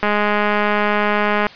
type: click train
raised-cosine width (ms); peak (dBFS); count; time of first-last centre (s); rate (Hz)
0.5; -3; 300; 0.03-1.468; 208
effects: white hiss -39 dBFS RMS until 1.55 s + resampled to 11025 Hz